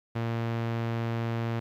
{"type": "tone", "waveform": "sawtooth", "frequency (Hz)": 115.5, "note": "A#2", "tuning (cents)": -16, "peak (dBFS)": -24, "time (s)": [0.15, 1.6], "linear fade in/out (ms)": 10, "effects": ["low-pass 3000 Hz 12 dB/octave", "11-bit"]}